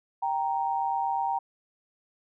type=tone pair together; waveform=sine; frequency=784 / 932.3 Hz; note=G5 / A#5; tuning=0 / 0 cents; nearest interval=minor third; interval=300 cents; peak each=-28 dBFS; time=0.22-1.39 s; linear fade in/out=10 ms; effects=none